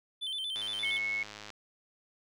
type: tone with vibrato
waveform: triangle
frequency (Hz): 3300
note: G#7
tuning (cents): -12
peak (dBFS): -32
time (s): 0.21-0.99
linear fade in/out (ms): 20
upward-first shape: square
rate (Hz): 8.6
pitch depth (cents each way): 100
type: click train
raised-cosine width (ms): 0.2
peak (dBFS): -27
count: 100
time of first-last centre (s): 0.56-1.503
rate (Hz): 105
type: tone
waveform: sine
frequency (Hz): 2194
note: C#7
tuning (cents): -18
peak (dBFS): -30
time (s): 0.83-1.23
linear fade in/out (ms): 2
effects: none